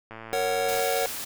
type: click train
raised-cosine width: 0.5 ms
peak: -25 dBFS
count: 78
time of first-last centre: 0.11-0.797 s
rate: 112 Hz
type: chord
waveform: square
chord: F# major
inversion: first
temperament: just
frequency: 462.5 / 555 / 740 Hz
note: A#4 / C#5 / F#5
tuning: -14 / +2 / 0 cents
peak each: -29 dBFS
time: 0.33-1.06 s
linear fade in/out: 0 ms
type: noise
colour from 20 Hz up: white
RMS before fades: -34 dBFS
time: 0.68-1.25 s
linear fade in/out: 10 ms
effects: none